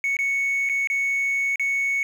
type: tone with dropouts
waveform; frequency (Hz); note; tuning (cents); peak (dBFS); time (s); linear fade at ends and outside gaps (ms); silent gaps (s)
sine; 2217; C#7; 0; -18; 0.04-2.03; 1; 0.168-0.189 / 0.69-0.696 / 0.873-0.9 / 1.558-1.596
effects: tanh soft clip ceiling -19 dBFS + 8-bit